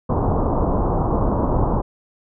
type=low-pass noise; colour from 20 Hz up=pink; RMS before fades=-19 dBFS; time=0.09-1.82 s; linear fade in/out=10 ms; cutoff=1100 Hz; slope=48 dB/octave; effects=none